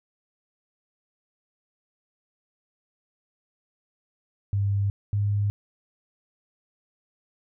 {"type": "tone pair in turn", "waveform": "sine", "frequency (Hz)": [100, 102.22], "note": ["G2", "G#2"], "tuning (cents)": [35, -27], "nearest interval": "unison", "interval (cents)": 38, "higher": "second", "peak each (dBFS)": -21, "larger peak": "neither", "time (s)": [[4.53, 4.9], [5.13, 5.5]], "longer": "neither", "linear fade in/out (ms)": 0, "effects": []}